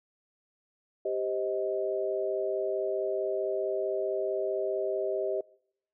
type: chord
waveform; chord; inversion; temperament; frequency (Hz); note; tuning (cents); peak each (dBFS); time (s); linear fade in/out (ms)
sine; C minor; second; just; 392.4 / 523.3 / 627.9; G4 / C5 / Eb5; +2 / 0 / +16; -31 / -35 / -32; 1.05-5.41; 5
effects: noise-tail reverb RT60 0.7 s tail -24 dB re dry